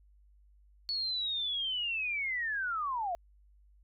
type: linear sweep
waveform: sine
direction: down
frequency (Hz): 4435 to 663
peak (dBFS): -31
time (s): 0.89-3.15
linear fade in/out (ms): 0
effects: added 50 Hz sine -59 dBFS peak until 3.83 s